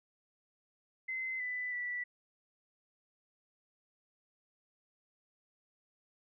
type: tone with pitch steps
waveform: sine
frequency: 2056 / 1993 / 1963 Hz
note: C7 / B6 / B6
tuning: -31 / +15 / -11 cents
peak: -35 dBFS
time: 1.08-2.04 s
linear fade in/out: 10 ms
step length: 320 ms
effects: none